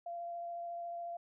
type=tone with vibrato; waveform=sine; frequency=688 Hz; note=F5; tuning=26 cents flat; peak=-39 dBFS; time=0.06-1.17 s; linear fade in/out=5 ms; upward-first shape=sine; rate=14 Hz; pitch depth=9 cents each way; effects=none